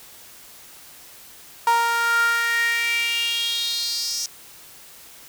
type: tone with high-pass filter sweep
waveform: sawtooth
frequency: 466.2 Hz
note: A#4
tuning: in tune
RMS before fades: -22 dBFS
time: 1.67-4.26 s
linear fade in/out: 2 ms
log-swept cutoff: 960 to 5700 Hz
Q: 5.8
effects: white hiss -45 dBFS RMS until 5.28 s